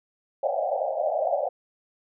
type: band-pass noise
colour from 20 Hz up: pink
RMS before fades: -26 dBFS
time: 0.43-1.49 s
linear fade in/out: 5 ms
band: 530 to 780 Hz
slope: 96 dB/octave
effects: none